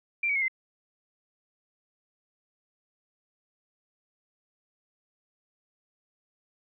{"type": "tone with pitch steps", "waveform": "sine", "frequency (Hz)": [2363, 2262, 2164, 2071], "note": ["D7", "C#7", "C#7", "C7"], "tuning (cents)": [10, 34, -42, -18], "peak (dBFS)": -24, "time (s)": [0.23, 0.482], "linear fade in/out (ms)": 5, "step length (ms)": 63, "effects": []}